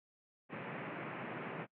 pink band-pass noise, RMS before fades -44 dBFS, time 0.49-1.67 s, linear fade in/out 50 ms, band 130 to 2600 Hz, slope 48 dB/octave, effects noise-tail reverb RT60 0.1 s tail -24 dB re dry

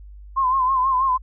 sine tone with vibrato, 1043 Hz, C6, 6 cents flat, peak -16 dBFS, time 0.36-1.18 s, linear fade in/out 20 ms, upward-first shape sine, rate 6.2 Hz, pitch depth 67 cents each way, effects added 50 Hz sine -38 dBFS peak until 1.22 s

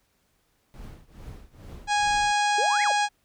brown noise with tremolo, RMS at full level -39 dBFS, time 0.74-2.32 s, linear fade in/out 0 ms, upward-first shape triangle, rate 2.3 Hz, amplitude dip 95%
harmonic tone, 827 Hz, G#5, 8 cents flat, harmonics 1 / 2 / 3 / 4 / 5 / 6 / 7 / 8 / 9 / 10, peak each -22 / -28 / -32 / -34 / -36 / -38 / -39 / -40 / -41 / -42 dBFS, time 1.87-3.09 s, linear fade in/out 50 ms
sine exponential two-way sweep, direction up then down, 392 to 2300 to 489.8 Hz, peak -27 dBFS, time 2.58-2.92 s, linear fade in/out 5 ms, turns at 2.83 s
effects pink hiss -69 dBFS RMS until 3.24 s

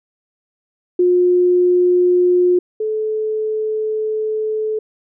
sine tone pair in turn, 358.1 / 433.3 Hz, F4 / A4, +43 / -27 cents, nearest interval minor third, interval 330 cents, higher second, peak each -10 / -17 dBFS, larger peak first, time 0.99-2.59 / 2.8-4.79 s, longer second, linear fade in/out 5 ms, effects none

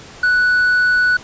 sine tone with tanh clipping, 1480 Hz, F#6, in tune, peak -12 dBFS, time 0.23-1.17 s, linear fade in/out 5 ms, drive 3 dB, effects pink hiss -38 dBFS RMS until 1.23 s + resampled to 16000 Hz

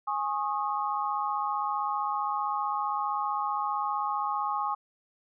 sine chord, Ab suspended fourth, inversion none, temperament equal with one note detuned, 830.6 / 1089.1 / 1244.5 Hz, Ab5 / Db6 / Eb6, 0 / -31 / 0 cents, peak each -31 / -31 / -33 dBFS, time 0.07-4.75 s, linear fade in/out 10 ms, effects none

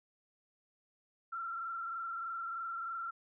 sine tone with frequency modulation, 1353 Hz, E6, 45 cents sharp, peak -37 dBFS, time 1.32-3.11 s, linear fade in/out 10 ms, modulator 23.2 Hz, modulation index 1.6, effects none

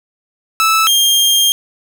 sawtooth tone pair in turn, 1311 / 3209 Hz, E6 / G7, -10 / +40 cents, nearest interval octave + minor third, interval 1550 cents, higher second, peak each -6 dBFS, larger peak neither, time 0.6-0.87 / 0.87-1.52 s, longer second, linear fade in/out 0 ms, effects none

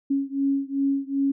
sine beating tone pair, 274.8 / 277.4 Hz, C#4 / C#4, -15 / +1 cents, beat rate 2.6 Hz, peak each -24 / -25 dBFS, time 0.1-1.32 s, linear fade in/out 10 ms, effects none

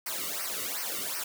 white noise with flanger, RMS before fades -34 dBFS, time 0.06-1.24 s, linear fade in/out 5 ms, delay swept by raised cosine 0.27 to 1.24 ms, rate 2.7 Hz, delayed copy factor -1, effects none

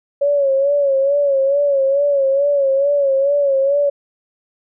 sine tone with vibrato, 557 Hz, C#5, 8 cents sharp, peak -12 dBFS, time 0.21-3.9 s, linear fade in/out 10 ms, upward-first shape sine, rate 2.3 Hz, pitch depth 63 cents each way, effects none

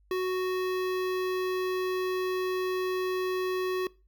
square tone with notch filter, 370 Hz, F#4, in tune, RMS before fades -29 dBFS, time 0.11-3.87 s, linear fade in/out 2 ms, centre 8100 Hz, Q 0.76, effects noise-tail reverb RT60 0.3 s tail -22 dB re dry + added 50 Hz sine -60 dBFS peak until 4.07 s

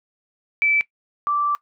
sine tone pair in turn, 2316 / 1168.8 Hz, D7 / D6, -25 / -9 cents, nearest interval octave, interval 1184 cents, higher first, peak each -15 / -18 dBFS, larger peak first, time 0.62-0.81 / 1.27-1.55 s, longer second, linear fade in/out 0 ms, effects noise-tail reverb RT60 0.1 s tail -19 dB re dry

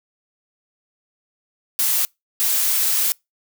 blue noise bursts at uneven times, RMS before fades -19 dBFS, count 2, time 1.79-2.05 / 2.4-3.12 s, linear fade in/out 0 ms, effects noise-tail reverb RT60 0.2 s tail -26 dB re dry

